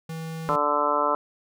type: tone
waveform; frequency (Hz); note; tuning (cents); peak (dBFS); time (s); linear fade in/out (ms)
square; 161.9; E3; -31; -32; 0.09-0.56; 5
type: harmonic tone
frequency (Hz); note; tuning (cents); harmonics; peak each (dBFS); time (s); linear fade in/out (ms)
146.7; D3; -2; 2 / 3 / 4 / 5 / 6 / 7 / 8 / 9; -34 / -31 / -27 / -34 / -30 / -25 / -31 / -26; 0.49-1.15; 0
effects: none

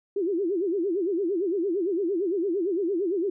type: tone with vibrato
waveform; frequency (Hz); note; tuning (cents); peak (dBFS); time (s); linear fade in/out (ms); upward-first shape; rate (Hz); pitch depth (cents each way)
sine; 366.9; F#4; -15; -23; 0.16-3.3; 5; sine; 8.8; 210
effects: none

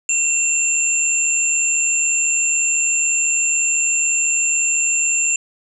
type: tone pair together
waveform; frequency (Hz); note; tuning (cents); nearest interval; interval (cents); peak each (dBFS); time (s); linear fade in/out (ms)
sine; 2716 / 7274; F7 / A#8; -49 / -43; octave + perfect fourth; 1706; -21 / -16; 0.09-5.36; 2
effects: none

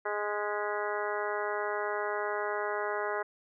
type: harmonic tone with a mistuned harmonic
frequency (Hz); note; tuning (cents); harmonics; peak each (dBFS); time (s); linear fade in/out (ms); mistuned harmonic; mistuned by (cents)
207.7; G#3; 0; 2 / 3 / 4 / 5 / 6 / 7 / 8 / 9; -35 / -37 / -38 / -39 / -40 / -40 / -41 / -42; 0.05-3.23; 10; 9; +71
effects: none

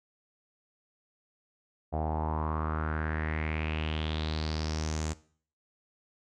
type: tone with low-pass filter sweep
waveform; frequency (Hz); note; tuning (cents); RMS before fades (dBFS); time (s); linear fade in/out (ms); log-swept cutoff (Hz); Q
sawtooth; 78; D#2; +5; -32; 1.92-5.14; 20; 710 to 7400; 4.9
effects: noise-tail reverb RT60 0.5 s tail -19 dB re dry

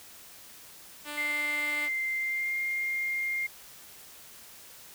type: tone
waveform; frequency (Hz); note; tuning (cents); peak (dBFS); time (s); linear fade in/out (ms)
5% pulse; 295.3; D4; +10; -25; 1.04-1.9; 50
type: tone with pitch glide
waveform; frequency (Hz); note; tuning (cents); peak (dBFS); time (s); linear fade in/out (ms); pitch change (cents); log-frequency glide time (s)
sine; 2088 to 2118; C7 to C7; -4 to +21; -28; 1.17-3.47; 10; +25; 2.17-2.56
effects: white hiss -50 dBFS RMS until 4.94 s

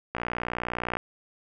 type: click train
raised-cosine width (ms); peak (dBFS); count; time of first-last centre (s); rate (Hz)
0.5; -14; 50; 0.15-0.969; 59.8
effects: none

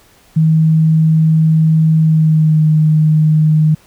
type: tone with pitch glide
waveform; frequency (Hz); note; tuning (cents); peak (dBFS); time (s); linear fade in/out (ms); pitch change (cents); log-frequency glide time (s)
sine; 158.9 to 155.09; D#3 to D#3; +37 to -5; -7; 0.36-3.75; 10; -42; 1.99-2.64
effects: pink hiss -48 dBFS RMS until 3.86 s

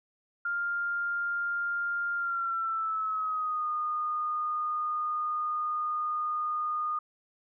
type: tone with pitch glide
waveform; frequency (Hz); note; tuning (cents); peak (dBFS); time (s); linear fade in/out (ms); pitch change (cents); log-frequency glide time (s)
sine; 1400 to 1225.8; F6 to D#6; +4 to -26; -28; 0.45-6.99; 5; -230; 2.16-3.68
effects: none

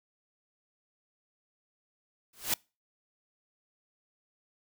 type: noise with exponential growth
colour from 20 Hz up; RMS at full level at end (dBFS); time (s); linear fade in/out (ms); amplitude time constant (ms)
white; -24; 2.33-2.54; 5; 44
effects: noise-tail reverb RT60 0.3 s tail -26 dB re dry

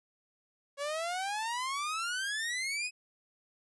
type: exponential sweep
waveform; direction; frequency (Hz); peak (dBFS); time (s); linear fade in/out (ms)
sawtooth; up; 554.4 to 2557; -29; 0.77-2.91; 50
effects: resampled to 24000 Hz

